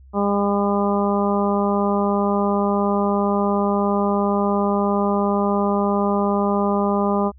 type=harmonic tone; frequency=201.9 Hz; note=G#3; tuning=49 cents flat; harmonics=1 / 2 / 3 / 4 / 5 / 6; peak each=-20 / -23 / -25 / -26 / -27 / -28 dBFS; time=0.13-7.32 s; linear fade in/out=50 ms; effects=added 66 Hz sine -43 dBFS peak until 7.38 s